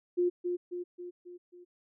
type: tone with echo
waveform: sine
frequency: 354.5 Hz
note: F4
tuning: 26 cents sharp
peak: -24 dBFS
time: 0.17-0.3 s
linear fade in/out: 20 ms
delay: 270 ms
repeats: 5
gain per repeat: -5 dB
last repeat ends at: 1.65 s
effects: none